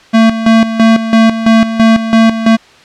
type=tone with tremolo; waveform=square; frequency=224.7 Hz; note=A3; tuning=37 cents sharp; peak=-4 dBFS; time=0.13-2.57 s; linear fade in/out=20 ms; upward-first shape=square; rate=3 Hz; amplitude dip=70%; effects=white hiss -40 dBFS RMS until 2.84 s + low-pass 4000 Hz 12 dB/octave